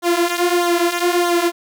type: tone with flanger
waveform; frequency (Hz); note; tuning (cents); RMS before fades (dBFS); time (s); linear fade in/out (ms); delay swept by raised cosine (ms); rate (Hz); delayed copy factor
sawtooth; 348.3; F4; -5; -17; 0.02-1.52; 50; 0.39 to 5.99; 1.6; -0.75
effects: none